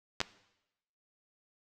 clicks, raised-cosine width 0.2 ms, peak -12 dBFS, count 2, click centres 0.204 / 0.214 s, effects noise-tail reverb RT60 0.9 s tail -18 dB re dry

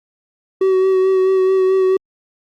triangle tone with vibrato, 378.2 Hz, F#4, 38 cents sharp, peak -9 dBFS, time 0.61-1.97 s, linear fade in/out 5 ms, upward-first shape sine, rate 4.6 Hz, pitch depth 20 cents each way, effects Opus 32 kbps

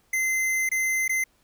square tone with dropouts, 2067 Hz, C7, 22 cents flat, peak -23 dBFS, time 0.13-1.24 s, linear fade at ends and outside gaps 5 ms, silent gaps 0.691-0.715 / 1.08-1.093 s, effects pink hiss -65 dBFS RMS until 1.43 s

